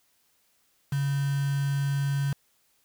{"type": "tone with quantisation", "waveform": "sine", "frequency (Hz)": 140, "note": "C#3", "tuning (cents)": 18, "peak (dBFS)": -24, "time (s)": [0.92, 2.33], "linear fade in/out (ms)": 5, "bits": 6, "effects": ["white hiss -68 dBFS RMS until 2.84 s"]}